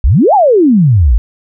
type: exponential two-way sweep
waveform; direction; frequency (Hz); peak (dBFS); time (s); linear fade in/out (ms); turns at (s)
sine; up then down; 49 to 880 to 49; -4; 0.04-1.18; 0; 0.34
effects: none